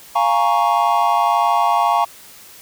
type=chord; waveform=triangle; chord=Bb minor seventh; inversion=second; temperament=equal; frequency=698.5 / 830.6 / 932.3 / 1108.7 Hz; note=F5 / Ab5 / Bb5 / Db6; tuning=0 / 0 / 0 / 0 cents; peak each=-17 dBFS; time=0.15-2.05 s; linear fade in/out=10 ms; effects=white hiss -42 dBFS RMS until 2.61 s